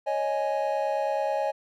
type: chord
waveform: triangle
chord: C# suspended second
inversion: none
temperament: just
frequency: 554.4 / 623.7 / 831.5 Hz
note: C#5 / D#5 / G#5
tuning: 0 / +4 / +2 cents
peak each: -27 dBFS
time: 0.06-1.52 s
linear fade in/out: 20 ms
effects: none